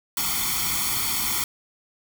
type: noise with comb filter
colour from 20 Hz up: white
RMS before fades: -25 dBFS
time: 0.17-1.44 s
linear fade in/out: 2 ms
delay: 0.9 ms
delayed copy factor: +1
effects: none